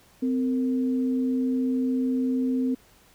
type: tone pair together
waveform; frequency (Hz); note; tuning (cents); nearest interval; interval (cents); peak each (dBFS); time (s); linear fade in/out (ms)
sine; 257.3 / 458.4; C4 / A#4; -29 / -29; minor seventh; 1000; -22 / -34; 0.22-2.75; 10
effects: pink hiss -57 dBFS RMS until 3.14 s